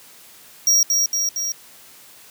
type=tone with echo; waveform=square; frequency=5660 Hz; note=F8; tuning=22 cents sharp; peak=-13 dBFS; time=0.67-0.83 s; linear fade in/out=2 ms; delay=230 ms; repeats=3; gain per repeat=-3 dB; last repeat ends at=1.52 s; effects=white hiss -46 dBFS RMS until 2.3 s + high-pass 100 Hz 12 dB/octave